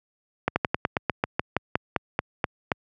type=slowing click train; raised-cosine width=0.5 ms; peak=-6 dBFS; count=15; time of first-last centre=0.48-2.718 s; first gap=80 ms; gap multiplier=1.1; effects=high-pass 80 Hz 12 dB/octave